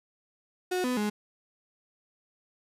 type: tone with pitch steps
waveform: 35% pulse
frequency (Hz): 365 / 250.5 / 209.2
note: F#4 / B3 / G#3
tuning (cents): -24 / +25 / +13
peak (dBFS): -25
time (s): 0.71-1.1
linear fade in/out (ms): 10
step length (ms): 130
effects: resampled to 32000 Hz